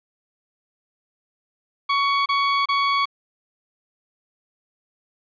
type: tone bursts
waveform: sawtooth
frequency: 1120 Hz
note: C#6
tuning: 18 cents sharp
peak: -14 dBFS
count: 3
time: 1.89-3.056 s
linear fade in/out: 10 ms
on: 370 ms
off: 28 ms
effects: resampled to 11025 Hz + 9-bit